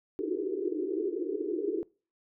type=band-pass noise; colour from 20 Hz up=pink; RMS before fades=-32 dBFS; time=0.19-1.83 s; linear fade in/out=0 ms; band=310 to 440 Hz; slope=96 dB/octave; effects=noise-tail reverb RT60 0.4 s tail -26 dB re dry